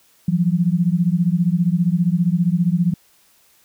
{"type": "beating tone pair", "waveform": "sine", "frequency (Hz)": [167.8, 182.8], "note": ["E3", "F#3"], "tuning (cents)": [31, -21], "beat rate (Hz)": 15, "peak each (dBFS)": [-17, -18], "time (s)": [0.28, 2.94], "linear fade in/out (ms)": 5, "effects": ["white hiss -56 dBFS RMS until 3.64 s"]}